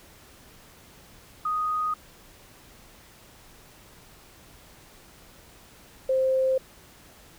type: tone pair in turn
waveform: sine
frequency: 1244.5 / 524.5 Hz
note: D#6 / C5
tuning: 0 / +4 cents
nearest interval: octave + minor third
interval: 1496 cents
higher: first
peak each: -24 / -20 dBFS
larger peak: second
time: 1.45-1.94 / 6.09-6.58 s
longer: neither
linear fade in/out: 5 ms
effects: pink hiss -52 dBFS RMS until 7.38 s